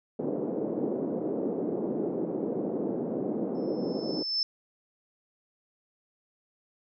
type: band-pass noise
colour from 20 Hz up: white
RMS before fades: -31 dBFS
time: 0.19-4.23 s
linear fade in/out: 5 ms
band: 200 to 460 Hz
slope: 24 dB/octave
type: tone with exponential growth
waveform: sine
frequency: 5274 Hz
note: E8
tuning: in tune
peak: -23 dBFS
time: 3.55-4.43 s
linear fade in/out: 1 ms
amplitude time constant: 190 ms
effects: none